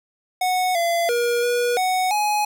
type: tone with pitch steps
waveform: square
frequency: 736 / 681 / 476.9 / 483.6 / 742 / 839 Hz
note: F#5 / F5 / A#4 / B4 / F#5 / G#5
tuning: -9 / -44 / +39 / -36 / +5 / +17 cents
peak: -19 dBFS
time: 0.41-2.45 s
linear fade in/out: 5 ms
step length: 340 ms
effects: none